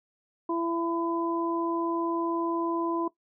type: harmonic tone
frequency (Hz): 335.6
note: E4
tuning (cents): +31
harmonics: 1 / 2 / 3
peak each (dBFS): -27 / -37 / -32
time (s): 0.49-3.08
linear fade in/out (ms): 5
effects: noise-tail reverb RT60 0.1 s tail -17 dB re dry